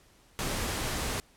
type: noise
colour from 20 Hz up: pink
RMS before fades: -32 dBFS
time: 0.39-1.2 s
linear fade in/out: 0 ms
effects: pink hiss -61 dBFS RMS until 1.36 s + low-pass 12000 Hz 12 dB/octave